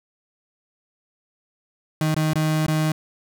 35% pulse tone with dropouts, 155.9 Hz, D#3, 4 cents sharp, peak -17 dBFS, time 2.01-2.92 s, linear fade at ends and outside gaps 2 ms, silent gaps 2.145-2.164 / 2.334-2.356 / 2.665-2.682 s, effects none

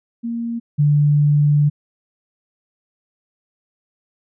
sine tone pair in turn, 233.1 / 146.84 Hz, A#3 / D3, 0 / 0 cents, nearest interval minor sixth, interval 800 cents, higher first, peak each -21 / -11 dBFS, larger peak second, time 0.23-0.6 / 0.78-1.7 s, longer second, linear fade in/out 20 ms, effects none

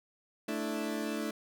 30% pulse chord, A suspended fourth, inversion none, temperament equal, 220 / 293.7 / 329.6 Hz, A3 / D4 / E4, 0 / 0 / 0 cents, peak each -34 / -35 / -36 dBFS, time 0.48-1.31 s, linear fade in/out 5 ms, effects none

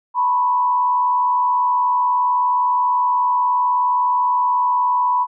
sine tone with frequency modulation, 987.8 Hz, B5, in tune, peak -14 dBFS, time 0.14-5.27 s, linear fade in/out 50 ms, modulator 79.3 Hz, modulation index 0.56, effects none

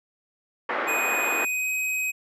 white band-pass noise, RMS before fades -28 dBFS, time 0.69-1.45 s, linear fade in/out 2 ms, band 300 to 1900 Hz, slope 24 dB/octave
square tone with pitch glide, 2489 to 2524 Hz, D#7 to D#7, 0 to +24 cents, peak -25 dBFS, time 0.87-2.12 s, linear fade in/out 20 ms, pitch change +24 cents, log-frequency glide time 1.38-1.69 s
effects resampled to 32000 Hz

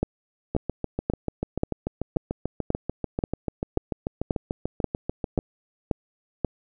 two click trains, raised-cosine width 2 ms, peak -13 / -9 dBFS, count 34 / 13, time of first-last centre 0.55-5.389 / 0.03-6.447 s, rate 6.82 / 1.87 Hz, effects none

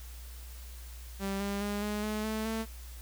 sawtooth tone with pitch steps, 196 / 200.2 / 204.6 / 209 / 213.5 / 218.1 / 222.8 Hz, G3 / G3 / G#3 / G#3 / G#3 / A3 / A3, 0 / +37 / -26 / +11 / +48 / -15 / +22 cents, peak -28 dBFS, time 1.19-2.66 s, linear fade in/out 50 ms, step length 210 ms, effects added 60 Hz sine -43 dBFS peak until 3.01 s + white hiss -53 dBFS RMS until 3.01 s

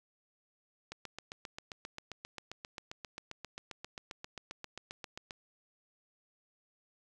click train, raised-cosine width 0.2 ms, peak -25 dBFS, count 34, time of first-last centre 0.92-5.308 s, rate 7.52 Hz, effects 10-bit

